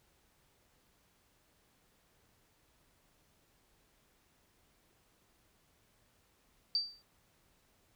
sine tone with exponential decay, 4651 Hz, D8, 18 cents flat, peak -26 dBFS, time 6.75-7.02 s, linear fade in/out 1 ms, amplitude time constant 58 ms, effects pink hiss -71 dBFS RMS until 7.95 s

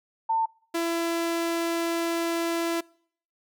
sine / sawtooth tone pair in turn, 898 / 335.5 Hz, A5 / E4, +35 / +31 cents, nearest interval octave + perfect fourth, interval 1704 cents, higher first, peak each -21 dBFS, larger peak neither, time 0.29-0.46 / 0.74-2.81 s, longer second, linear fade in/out 10 ms, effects noise-tail reverb RT60 0.6 s tail -25 dB re dry

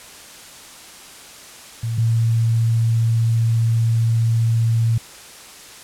sine tone pair in turn, 114.9 / 114.38 Hz, A#2 / A#2, -25 / -32 cents, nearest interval unison, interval 7 cents, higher first, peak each -20 / -14 dBFS, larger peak second, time 1.83-1.98 / 1.98-4.98 s, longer second, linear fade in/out 5 ms, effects white hiss -40 dBFS RMS until 5.83 s + low-pass 10000 Hz 12 dB/octave

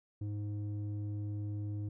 square tone with low-pass filter, 103.83 Hz, G#2, in tune, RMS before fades -38 dBFS, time 0.21-1.89 s, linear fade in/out 5 ms, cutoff 250 Hz, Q 1.8, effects none

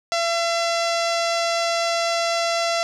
sawtooth tone with low-pass filter, 676 Hz, E5, 43 cents sharp, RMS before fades -22 dBFS, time 0.12-2.83 s, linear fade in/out 0 ms, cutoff 5600 Hz, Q 2.1, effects none

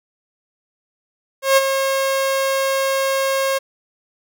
sawtooth tone with ADSR envelope, 540 Hz, C#5, 45 cents flat, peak -5 dBFS, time 1.42-3.59 s, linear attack 150 ms, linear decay 28 ms, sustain -8 dB, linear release 17 ms, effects none

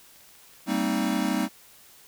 clicks, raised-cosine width 0.2 ms, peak -38 dBFS, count 7, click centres 0.16 / 0.207 / 0.29 / 0.354 / 0.434 / 0.536 / 0.606 s
square chord, C minor seventh, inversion second, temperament equal with one note detuned, 196 / 228 / 261.6 / 311.1 Hz, G3 / Bb3 / C4 / Eb4, 0 / -38 / 0 / 0 cents, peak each -30 dBFS, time 0.66-1.49 s, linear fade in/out 50 ms
effects white hiss -53 dBFS RMS until 2.07 s

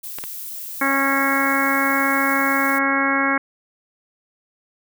violet noise, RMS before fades -32 dBFS, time 0.03-2.79 s, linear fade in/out 10 ms
clicks, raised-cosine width 0.3 ms, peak -15 dBFS, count 2, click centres 0.186 / 0.239 s
harmonic tone, 273.9 Hz, C#4, 21 cents flat, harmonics 1 / 2 / 3 / 4 / 5 / 6 / 7 / 8, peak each -23 / -28 / -28 / -24 / -25 / -23 / -27 / -24 dBFS, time 0.81-3.38 s, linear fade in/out 5 ms
effects none

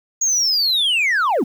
sine linear sweep, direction down, 6700 to 192.9 Hz, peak -12 dBFS, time 0.21-1.44 s, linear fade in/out 10 ms, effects tanh soft clip ceiling -14 dBFS + 8-bit

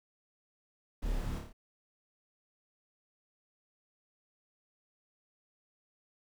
brown noise with echo, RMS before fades -37 dBFS, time 1.02-1.39 s, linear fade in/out 10 ms, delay 28 ms, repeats 5, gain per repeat -3 dB, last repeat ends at 1.53 s, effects none

